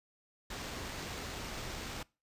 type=noise with sample-and-hold; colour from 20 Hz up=pink; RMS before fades=-42 dBFS; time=0.5-2.03 s; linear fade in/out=5 ms; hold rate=11025 Hz; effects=noise-tail reverb RT60 0.3 s tail -24 dB re dry + resampled to 32000 Hz